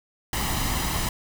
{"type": "noise with comb filter", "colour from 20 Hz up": "pink", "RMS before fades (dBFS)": -26, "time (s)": [0.33, 1.09], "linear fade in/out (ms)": 2, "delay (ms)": 1, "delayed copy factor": 0.55, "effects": []}